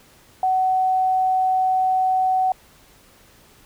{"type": "tone", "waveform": "sine", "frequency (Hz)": 750, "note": "F#5", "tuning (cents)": 23, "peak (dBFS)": -16, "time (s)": [0.43, 2.52], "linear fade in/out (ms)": 2, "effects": ["pink hiss -52 dBFS RMS until 3.65 s"]}